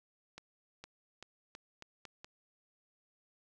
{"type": "accelerating click train", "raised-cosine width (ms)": 0.2, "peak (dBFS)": -30, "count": 7, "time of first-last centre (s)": [0.38, 2.245], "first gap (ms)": 460, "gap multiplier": 0.84, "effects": []}